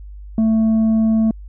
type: tone with tanh clipping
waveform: sine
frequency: 221.6 Hz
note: A3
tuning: 13 cents sharp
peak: -13 dBFS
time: 0.38-1.31 s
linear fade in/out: 2 ms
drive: 4 dB
effects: added 50 Hz sine -32 dBFS peak until 1.48 s